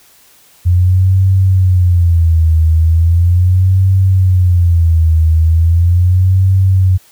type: tone with vibrato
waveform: sine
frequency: 87.31 Hz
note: F2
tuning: in tune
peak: -6 dBFS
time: 0.65-6.98 s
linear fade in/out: 20 ms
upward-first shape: sine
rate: 0.38 Hz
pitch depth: 150 cents each way
effects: white hiss -46 dBFS RMS until 7.11 s